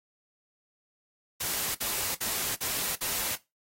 white noise bursts, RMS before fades -31 dBFS, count 5, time 1.4-3.358 s, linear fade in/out 10 ms, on 350 ms, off 52 ms, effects noise-tail reverb RT60 0.2 s tail -17 dB re dry + AAC 48 kbps

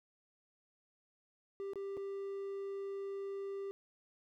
triangle tone with dropouts, 394.5 Hz, G4, 11 cents sharp, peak -37 dBFS, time 1.6-3.71 s, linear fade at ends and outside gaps 0 ms, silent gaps 1.734-1.757 / 1.969-1.974 s, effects none

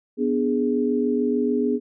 sine chord, G# diminished, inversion first, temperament equal, 246.9 / 293.7 / 415.3 Hz, B3 / D4 / G#4, 0 / 0 / 0 cents, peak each -22 / -26 / -23 dBFS, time 0.17-1.8 s, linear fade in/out 50 ms, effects none

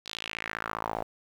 sawtooth tone with band-pass filter sweep, 55 Hz, A1, in tune, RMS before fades -36 dBFS, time 0.05-1.04 s, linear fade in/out 20 ms, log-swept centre 4200 to 680 Hz, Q 3, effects 9-bit

